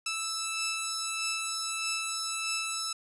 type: tone pair together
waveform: 10% pulse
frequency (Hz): 1317.7 / 2637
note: E6 / E7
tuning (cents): -1 / 0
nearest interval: octave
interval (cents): 1201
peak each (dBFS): -25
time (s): 0.06-2.93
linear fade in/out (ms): 5
effects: resampled to 24000 Hz